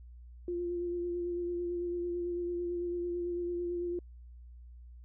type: tone with vibrato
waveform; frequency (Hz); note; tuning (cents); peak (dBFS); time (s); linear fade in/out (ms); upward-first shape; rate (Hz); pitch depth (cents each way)
sine; 349.2; F4; 0; -32; 0.48-3.99; 2; sine; 9; 19
effects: added 60 Hz sine -48 dBFS peak until 5.04 s

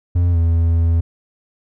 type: tone with pitch glide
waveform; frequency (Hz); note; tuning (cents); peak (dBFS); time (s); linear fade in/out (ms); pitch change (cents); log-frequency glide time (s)
triangle; 87.31 to 83.32; F2 to E2; 0 to +19; -10; 0.15-1.01; 10; -81; 0.31-0.37
effects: none

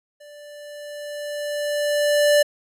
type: tone with level ramp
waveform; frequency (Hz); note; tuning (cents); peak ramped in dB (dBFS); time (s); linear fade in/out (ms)
square; 587.3; D5; 0; -43 to -13; 0.2-2.43; 10
effects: resampled to 32000 Hz

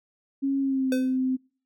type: tone with pitch glide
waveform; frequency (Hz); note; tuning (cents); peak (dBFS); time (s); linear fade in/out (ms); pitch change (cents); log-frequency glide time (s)
sine; 273.8 to 259; C#4 to C4; -21 to -17; -22; 0.42-1.37; 20; -96; 0.6-0.94
type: tone with exponential decay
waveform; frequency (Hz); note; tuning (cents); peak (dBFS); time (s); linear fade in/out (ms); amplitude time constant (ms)
square; 510; C5; -44; -25; 0.92-1.17; 2; 53
effects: noise-tail reverb RT60 0.4 s tail -24 dB re dry

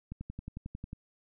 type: click train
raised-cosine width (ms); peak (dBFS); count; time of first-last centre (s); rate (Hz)
5; -27; 10; 0.12-0.931; 11.1
effects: none

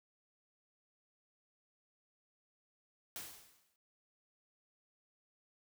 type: noise with exponential decay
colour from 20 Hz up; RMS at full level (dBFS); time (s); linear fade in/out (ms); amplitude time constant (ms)
white; -43; 3.16-3.76; 1; 130
effects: none

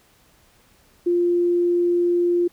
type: tone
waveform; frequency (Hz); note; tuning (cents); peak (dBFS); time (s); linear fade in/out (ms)
sine; 349.2; F4; 0; -16; 1.06-2.48; 10
effects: pink hiss -57 dBFS RMS until 2.52 s

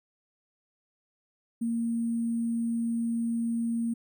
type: tone with sample-and-hold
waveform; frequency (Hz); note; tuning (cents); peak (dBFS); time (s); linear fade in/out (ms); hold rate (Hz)
sine; 231.7; A#3; -10; -26; 1.61-3.94; 10; 8820
effects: none

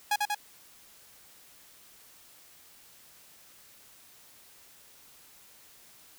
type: tone with echo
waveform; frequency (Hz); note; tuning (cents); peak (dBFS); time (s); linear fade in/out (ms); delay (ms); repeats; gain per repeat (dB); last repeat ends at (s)
sawtooth; 830.6; G#5; 0; -20; 0.11-0.16; 5; 94; 2; -2; 0.348
effects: white hiss -56 dBFS RMS until 6.18 s

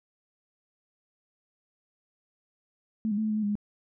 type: tone with pitch steps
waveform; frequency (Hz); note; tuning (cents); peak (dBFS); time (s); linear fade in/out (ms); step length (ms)
sine; 219.3 / 203.9 / 218.2 / 216.3 / 213.2 / 215.6 / 204.6 / 207.4; A3 / G#3 / A3 / A3 / G#3 / A3 / G#3 / G#3; -6 / -32 / -14 / -29 / +46 / -35 / -26 / -2; -25; 3.05-3.554; 0; 63
effects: none

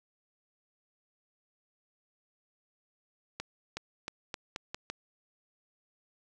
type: accelerating click train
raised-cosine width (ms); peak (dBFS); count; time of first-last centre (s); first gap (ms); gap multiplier
0.2; -19; 7; 3.4-4.9; 370; 0.84
effects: none

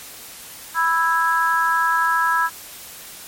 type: harmonic tone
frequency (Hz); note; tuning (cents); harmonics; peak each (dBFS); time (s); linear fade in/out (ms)
329.6; E4; 0; 3 / 4 / 5; -20 / -20 / -20; 0.74-2.5; 50
effects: white hiss -38 dBFS RMS until 3.27 s + MP3 64 kbps

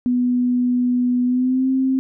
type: tone with pitch glide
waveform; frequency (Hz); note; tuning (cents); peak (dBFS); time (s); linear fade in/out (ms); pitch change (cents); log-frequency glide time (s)
sine; 247.1 to 263.3; B3 to C4; +1 to +11; -15; 0.06-1.99; 0; +110; 1.24-1.69
effects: none

